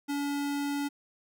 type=tone; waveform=square; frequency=285.2 Hz; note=C#4; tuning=49 cents sharp; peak=-30 dBFS; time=0.08-0.89 s; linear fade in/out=20 ms; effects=none